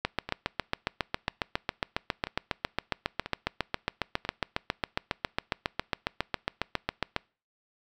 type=two click trains; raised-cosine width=0.3 ms; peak=-10 / -18 dBFS; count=53 / 5; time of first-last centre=0.05-7.164 / 0.29-4.25 s; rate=7.31 / 1.01 Hz; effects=noise-tail reverb RT60 0.4 s tail -26 dB re dry